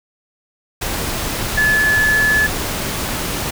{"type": "tone in noise", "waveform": "sine", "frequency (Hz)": 1722, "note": "A6", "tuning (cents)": -38, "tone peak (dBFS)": -12, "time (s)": [1.57, 2.47], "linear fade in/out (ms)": 10, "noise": "pink", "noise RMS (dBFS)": -22, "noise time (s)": [0.81, 3.51], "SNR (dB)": 7, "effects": []}